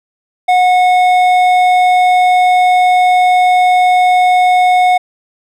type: tone with hard clipping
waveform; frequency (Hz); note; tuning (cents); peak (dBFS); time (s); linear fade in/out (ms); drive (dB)
triangle; 729; F#5; -26; -8; 0.48-4.98; 10; 12
effects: none